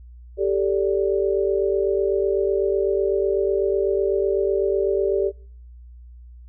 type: chord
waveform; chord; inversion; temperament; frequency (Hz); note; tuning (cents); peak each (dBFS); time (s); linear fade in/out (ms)
sine; G suspended second; none; equal with one note detuned; 392 / 440 / 580.6; G4 / A4 / D5; 0 / 0 / -20; -20 / -24 / -25; 0.37-5.32; 50
effects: noise-tail reverb RT60 0.5 s tail -23 dB re dry + added 60 Hz sine -40 dBFS peak until 6.48 s